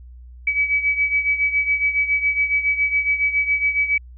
sine beating tone pair, 2282 / 2289.2 Hz, C#7 / D7, +50 / -45 cents, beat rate 7.2 Hz, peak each -18 / -23 dBFS, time 0.47-3.98 s, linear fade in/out 5 ms, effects added 61 Hz sine -38 dBFS peak until 4.17 s

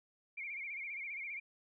sine tone with vibrato, 2254 Hz, C#7, 28 cents sharp, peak -40 dBFS, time 0.37-1.4 s, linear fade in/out 10 ms, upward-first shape sine, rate 15 Hz, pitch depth 110 cents each way, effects none

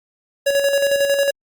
square tone with tremolo, 560 Hz, C#5, 18 cents sharp, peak -14 dBFS, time 0.46-1.31 s, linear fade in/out 10 ms, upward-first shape square, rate 11 Hz, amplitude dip 45%, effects Opus 48 kbps

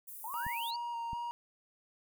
pink high-pass noise, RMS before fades -47 dBFS, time 0.07-0.71 s, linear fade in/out 10 ms, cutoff 11000 Hz, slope 24 dB/octave
sine exponential sweep, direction up, 849 to 4700 Hz, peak -39 dBFS, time 0.24-0.76 s, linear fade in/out 2 ms
triangle tone with vibrato, 940 Hz, A#5, 14 cents sharp, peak -34 dBFS, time 0.34-1.31 s, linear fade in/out 0 ms, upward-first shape square, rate 2.5 Hz, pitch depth 16 cents each way
clicks, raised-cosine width 5 ms, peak -32 dBFS, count 2, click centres 0.466 / 1.132 s
effects none

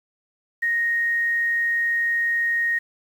sine tone with quantisation, 1866 Hz, A#6, 1 cent sharp, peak -19 dBFS, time 0.62-2.79 s, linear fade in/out 10 ms, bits 8, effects none

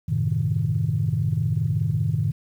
sine chord, F# diminished seventh, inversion none, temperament equal with one note detuned, 94.01 / 110 / 130.81 / 155.56 Hz, F#2 / A2 / C3 / Eb3, +28 / 0 / 0 / 0 cents, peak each -28 / -24 / -26 / -24 dBFS, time 0.08-2.32 s, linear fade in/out 10 ms, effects tanh soft clip ceiling -11 dBFS + 9-bit

